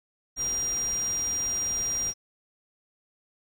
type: tone in noise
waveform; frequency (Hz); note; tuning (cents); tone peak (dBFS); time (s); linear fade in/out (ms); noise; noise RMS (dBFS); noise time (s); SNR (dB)
sine; 5700; F8; +34; -26; 0.36-2.14; 50; pink; -41; 0.36-2.14; +12
effects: none